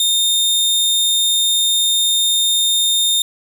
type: tone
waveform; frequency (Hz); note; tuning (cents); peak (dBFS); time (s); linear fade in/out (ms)
sawtooth; 3648; A#7; -38; -10; 0-3.22; 2
effects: 8-bit